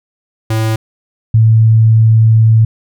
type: tone pair in turn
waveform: square / sine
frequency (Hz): 110.8 / 111.51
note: A2 / A2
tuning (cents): +13 / +24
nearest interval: unison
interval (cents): 11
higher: second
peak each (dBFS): -12 / -4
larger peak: second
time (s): 0.5-0.76 / 1.34-2.65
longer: second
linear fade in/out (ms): 5
effects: none